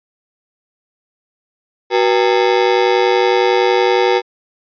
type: ring-modulated tone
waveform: 30% pulse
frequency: 428.3 Hz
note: A4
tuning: 47 cents flat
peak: -5 dBFS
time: 1.9-4.22 s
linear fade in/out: 50 ms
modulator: 55.4 Hz
effects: resampled to 11025 Hz